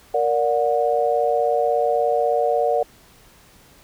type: chord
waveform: sine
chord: Bb augmented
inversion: none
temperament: just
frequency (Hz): 466.2 / 582.7 / 728.4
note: Bb4 / D5 / F#5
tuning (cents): 0 / -14 / -27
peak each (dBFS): -21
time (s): 0.14-2.83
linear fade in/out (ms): 5
effects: pink hiss -51 dBFS RMS until 3.83 s